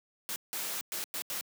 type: noise bursts at uneven times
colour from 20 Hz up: white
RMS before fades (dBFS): -36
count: 5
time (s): 0.29-0.36 / 0.53-0.81 / 0.92-1.04 / 1.14-1.22 / 1.3-1.41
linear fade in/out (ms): 0
effects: high-pass 200 Hz 12 dB/octave